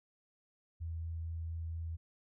sine tone with vibrato, 82.3 Hz, E2, 2 cents flat, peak -37 dBFS, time 0.8-1.97 s, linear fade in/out 20 ms, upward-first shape triangle, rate 4.3 Hz, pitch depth 9 cents each way, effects none

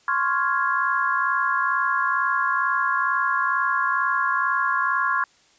sine chord, Db major seventh, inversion third, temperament equal, 1046.5 / 1108.7 / 1396.9 / 1661.2 Hz, C6 / Db6 / F6 / Ab6, 0 / 0 / 0 / 0 cents, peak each -25 dBFS, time 0.08-5.24 s, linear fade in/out 2 ms, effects white hiss -58 dBFS RMS until 5.58 s + resampled to 16000 Hz

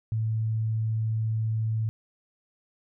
sine tone, 110.7 Hz, A2, 11 cents sharp, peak -24 dBFS, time 0.12-1.89 s, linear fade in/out 0 ms, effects none

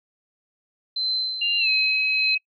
sine tone with tremolo, 4079 Hz, C8, 45 cents flat, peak -21 dBFS, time 0.96-2.35 s, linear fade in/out 5 ms, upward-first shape sine, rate 1.6 Hz, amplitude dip 60%
sine tone with pitch glide, 2794 to 2547 Hz, F7 to D#7, 0 to +40 cents, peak -20 dBFS, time 1.41-2.38 s, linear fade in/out 10 ms, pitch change -160 cents, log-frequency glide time 1.59-1.69 s
effects noise-tail reverb RT60 0.1 s tail -26 dB re dry

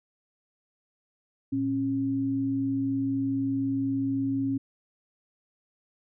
sine tone pair together, 115.69 / 272.4 Hz, A#2 / C#4, -13 / -30 cents, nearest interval octave + minor third, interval 1483 cents, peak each -34 / -25 dBFS, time 1.52-4.58 s, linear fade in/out 10 ms, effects none

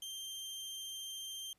sawtooth tone, 3157 Hz, G7, 12 cents sharp, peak -39 dBFS, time 0.02-1.53 s, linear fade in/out 2 ms, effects pink hiss -75 dBFS RMS until 1.58 s + resampled to 32000 Hz

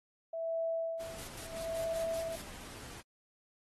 sine tone with tremolo, 658 Hz, E5, 3 cents flat, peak -31 dBFS, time 0.33-2.36 s, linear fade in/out 5 ms, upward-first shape sine, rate 0.76 Hz, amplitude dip 100%
pink noise, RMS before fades -49 dBFS, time 0.99-3.02 s, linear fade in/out 20 ms
white noise bursts, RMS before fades -48 dBFS, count 7, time 1.18-2.419 s, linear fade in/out 5 ms, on 99 ms, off 91 ms
effects AAC 32 kbps

